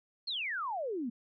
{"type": "exponential sweep", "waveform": "sine", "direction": "down", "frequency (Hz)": [4424, 220.8], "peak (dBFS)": -33, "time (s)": [0.27, 1.1], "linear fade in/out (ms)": 10, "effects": []}